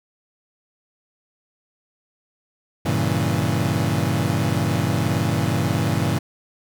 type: chord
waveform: 30% pulse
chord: G diminished seventh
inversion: none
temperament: equal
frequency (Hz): 98 / 116.54 / 138.59 / 164.81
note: G2 / Bb2 / Db3 / Fb3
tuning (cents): 0 / 0 / 0 / 0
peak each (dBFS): -22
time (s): 2.85-6.19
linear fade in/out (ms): 10
effects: none